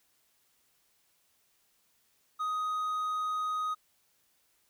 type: tone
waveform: triangle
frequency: 1251 Hz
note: D#6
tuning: 9 cents sharp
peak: -28 dBFS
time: 2.39-3.75 s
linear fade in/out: 20 ms
effects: white hiss -71 dBFS RMS until 4.69 s